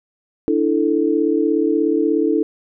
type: chord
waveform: sine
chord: D suspended second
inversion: none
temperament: just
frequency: 293.7 / 330.4 / 440.5 Hz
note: D4 / E4 / A4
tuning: 0 / +4 / +2 cents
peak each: -19 / -18 / -19 dBFS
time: 0.48-2.43 s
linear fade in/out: 0 ms
effects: none